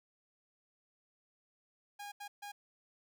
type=tone bursts at uneven times; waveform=sawtooth; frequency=817 Hz; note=G#5; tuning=29 cents flat; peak=-40 dBFS; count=3; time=1.99-2.12 / 2.2-2.28 / 2.42-2.52 s; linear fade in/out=10 ms; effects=none